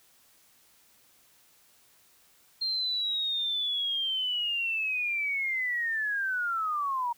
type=linear sweep; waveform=sine; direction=down; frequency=4200 to 932.3 Hz; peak=-27 dBFS; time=2.61-7.13 s; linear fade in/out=10 ms; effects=white hiss -62 dBFS RMS until 7.17 s